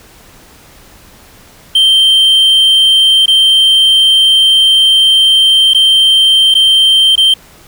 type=tone with dropouts; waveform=triangle; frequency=3136 Hz; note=G7; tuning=in tune; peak=-3 dBFS; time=1.75-7.34 s; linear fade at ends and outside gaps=5 ms; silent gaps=3.259-3.279 / 5.736-5.746 / 6.542-6.55 / 7.156-7.177 s; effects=pink hiss -40 dBFS RMS until 7.67 s